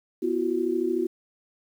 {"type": "chord", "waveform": "sine", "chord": "B suspended fourth", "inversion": "none", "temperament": "equal with one note detuned", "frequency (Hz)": [246.9, 336.7, 370], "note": ["B3", "E4", "F#4"], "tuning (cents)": [0, 37, 0], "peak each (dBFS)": [-31, -26, -26], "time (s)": [0.22, 1.07], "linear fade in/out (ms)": 10, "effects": ["9-bit"]}